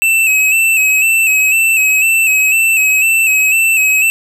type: tone with vibrato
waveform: square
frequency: 2610 Hz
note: E7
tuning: 18 cents flat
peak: -9 dBFS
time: 0.02-4.1 s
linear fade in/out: 0 ms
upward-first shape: square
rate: 2 Hz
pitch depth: 39 cents each way
effects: 8-bit